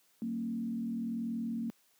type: tone with frequency modulation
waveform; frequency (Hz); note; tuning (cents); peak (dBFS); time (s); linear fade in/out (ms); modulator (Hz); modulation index
sine; 229.7; A#3; -25; -32; 0.22-1.7; 0; 41.1; 0.68
effects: white hiss -69 dBFS RMS until 1.99 s + high-pass 150 Hz 12 dB/octave